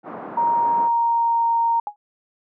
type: band-pass noise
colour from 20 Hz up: white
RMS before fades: -34 dBFS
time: 0.03-0.9 s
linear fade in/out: 50 ms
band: 160 to 1100 Hz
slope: 24 dB/octave
type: tone with pitch glide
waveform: sine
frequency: 937 to 926.8 Hz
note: A#5 to A#5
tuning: +9 to -10 cents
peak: -16 dBFS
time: 0.37-1.8 s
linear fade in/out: 5 ms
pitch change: -19 cents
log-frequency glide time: 0.65-1.51 s
type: tone with exponential decay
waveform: sine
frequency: 830.6 Hz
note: G#5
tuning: in tune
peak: -20 dBFS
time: 1.87-1.96 s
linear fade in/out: 1 ms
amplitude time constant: 18 ms
effects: none